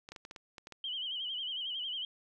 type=clicks; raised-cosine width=0.2 ms; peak=-29 dBFS; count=9; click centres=0.089 / 0.12 / 0.162 / 0.251 / 0.311 / 0.362 / 0.582 / 0.671 / 0.723 s
type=tone with vibrato; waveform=sine; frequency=3071 Hz; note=G7; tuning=36 cents flat; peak=-35 dBFS; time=0.84-2.05 s; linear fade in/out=2 ms; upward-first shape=sine; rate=11 Hz; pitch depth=89 cents each way
effects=none